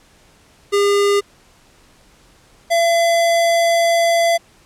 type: tone pair in turn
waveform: square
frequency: 404.4 / 676.4 Hz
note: G#4 / E5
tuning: -46 / +44 cents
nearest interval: major sixth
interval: 890 cents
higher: second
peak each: -13 dBFS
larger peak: neither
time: 0.72-1.21 / 2.7-4.38 s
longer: second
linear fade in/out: 20 ms
effects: pink hiss -51 dBFS RMS until 4.65 s + low-pass 10000 Hz 12 dB/octave